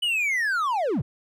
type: linear sweep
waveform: triangle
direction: down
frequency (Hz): 3000 to 89.5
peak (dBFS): -20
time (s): 0.02-1.02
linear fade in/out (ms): 10
effects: none